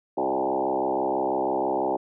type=tone with frequency modulation; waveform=sine; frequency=587.3 Hz; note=D5; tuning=in tune; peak=-22 dBFS; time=0.17-1.97 s; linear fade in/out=10 ms; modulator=66.1 Hz; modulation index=4.5; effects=none